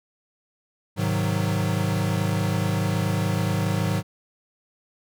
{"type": "chord", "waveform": "square", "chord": "Ab dominant seventh", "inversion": "none", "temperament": "equal", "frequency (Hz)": [103.83, 130.81, 155.56, 185], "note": ["Ab2", "C3", "Eb3", "Gb3"], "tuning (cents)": [0, 0, 0, 0], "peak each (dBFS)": [-26, -32, -28, -28], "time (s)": [0.96, 4.03], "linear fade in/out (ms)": 50, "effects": []}